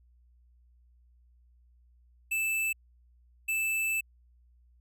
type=tone bursts at uneven times; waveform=square; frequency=2637 Hz; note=E7; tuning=in tune; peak=-28 dBFS; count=2; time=2.31-2.73 / 3.48-4.01 s; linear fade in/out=10 ms; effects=added 60 Hz sine -59 dBFS peak until 4.8 s